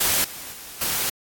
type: noise with level steps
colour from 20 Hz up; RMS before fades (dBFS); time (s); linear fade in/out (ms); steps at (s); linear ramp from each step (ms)
white; -20 / -36 / -39 / -24; 0-1.1; 10; 0.24 / 0.52 / 0.81; 5
effects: AAC 64 kbps